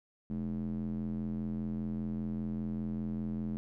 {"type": "tone with band-pass filter", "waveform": "square", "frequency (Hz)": 42.52, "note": "F1", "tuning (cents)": -46, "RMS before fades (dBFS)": -36, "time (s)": [0.3, 3.57], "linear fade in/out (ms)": 0, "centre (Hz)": 210, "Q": 3.4, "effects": []}